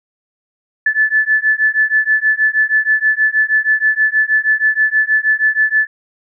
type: beating tone pair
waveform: sine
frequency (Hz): 1736 / 1742.3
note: A6 / A6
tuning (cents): -24 / -17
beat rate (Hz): 6.3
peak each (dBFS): -14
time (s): 0.86-5.87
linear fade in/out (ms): 5
effects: none